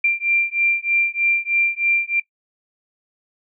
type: beating tone pair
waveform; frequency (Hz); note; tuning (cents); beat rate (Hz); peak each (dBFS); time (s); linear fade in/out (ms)
sine; 2370 / 2373.2; D7 / D7; +15 / +18; 3.2; -19; 0.04-2.2; 5
effects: noise-tail reverb RT60 0.1 s tail -21 dB re dry